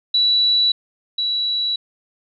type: tone pair in turn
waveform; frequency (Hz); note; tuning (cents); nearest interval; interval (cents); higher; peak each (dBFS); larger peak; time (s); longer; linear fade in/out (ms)
sine; 3937 / 3923; B7 / B7; -6 / -12; unison; 6; first; -13 / -18; first; 0.14-0.72 / 1.18-1.76; neither; 5
effects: none